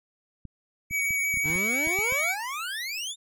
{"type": "clicks", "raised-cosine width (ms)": 5, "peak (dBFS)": -28, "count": 11, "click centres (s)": [0.453, 0.91, 1.107, 1.341, 1.372, 1.458, 1.502, 1.558, 1.872, 1.989, 2.123]}
{"type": "tone with vibrato", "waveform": "square", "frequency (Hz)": 2261, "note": "C#7", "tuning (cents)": 34, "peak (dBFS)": -25, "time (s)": [0.9, 2.36], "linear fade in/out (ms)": 50, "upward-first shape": "sine", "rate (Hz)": 5.8, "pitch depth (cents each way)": 15}
{"type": "exponential sweep", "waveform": "25% pulse", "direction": "up", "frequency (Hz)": [139.9, 3714], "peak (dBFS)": -27, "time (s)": [1.43, 3.16], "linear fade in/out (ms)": 50}
{"effects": []}